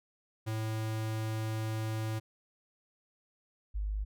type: tone pair in turn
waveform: square / sine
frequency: 110 / 51.2 Hz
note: A2 / G#1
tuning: 0 / -24 cents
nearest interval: octave + minor second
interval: 1324 cents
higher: first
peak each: -33 / -31 dBFS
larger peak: second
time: 0.46-2.2 / 3.74-4.05 s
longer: first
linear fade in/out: 20 ms
effects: none